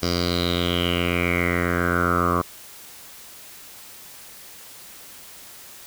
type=tone with low-pass filter sweep; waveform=10% pulse; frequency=87.4 Hz; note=F2; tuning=2 cents sharp; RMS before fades=-22 dBFS; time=0.02-2.42 s; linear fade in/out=10 ms; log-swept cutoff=5200 to 1100 Hz; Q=6.8; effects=white hiss -43 dBFS RMS until 5.86 s